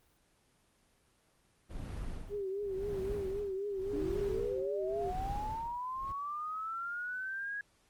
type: noise with tremolo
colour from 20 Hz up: brown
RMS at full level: -39 dBFS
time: 1.69-6.13 s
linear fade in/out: 20 ms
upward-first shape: sine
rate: 0.9 Hz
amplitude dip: 100%
type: tone with vibrato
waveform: sine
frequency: 395.1 Hz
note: G4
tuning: 14 cents sharp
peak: -34 dBFS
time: 2.29-5.13 s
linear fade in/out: 50 ms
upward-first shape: triangle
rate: 3.8 Hz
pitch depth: 93 cents each way
type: linear sweep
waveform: sine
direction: up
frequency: 280 to 1669 Hz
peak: -36 dBFS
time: 3.93-7.61 s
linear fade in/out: 2 ms
effects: pink hiss -70 dBFS RMS until 7.89 s + Opus 24 kbps